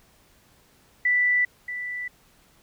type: tone with echo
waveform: sine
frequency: 1975.5 Hz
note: B6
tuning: in tune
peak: -18 dBFS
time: 1.05-1.45 s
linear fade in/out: 5 ms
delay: 630 ms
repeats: 1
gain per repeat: -11 dB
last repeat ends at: 2.08 s
effects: pink hiss -59 dBFS RMS until 2.62 s